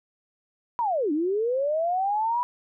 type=linear two-way sweep; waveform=sine; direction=down then up; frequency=987.8 to 285.1 to 987.8 Hz; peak=-22 dBFS; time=0.79-2.43 s; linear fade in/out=0 ms; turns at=1.12 s; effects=none